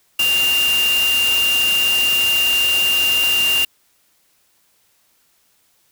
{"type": "tone in noise", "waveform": "sine", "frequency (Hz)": 2794, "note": "F7", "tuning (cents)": 0, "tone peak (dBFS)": -14, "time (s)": [0.19, 3.65], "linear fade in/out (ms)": 5, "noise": "white", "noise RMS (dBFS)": -24, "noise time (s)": [0.19, 3.65], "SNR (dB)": 7, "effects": ["white hiss -60 dBFS RMS until 5.91 s"]}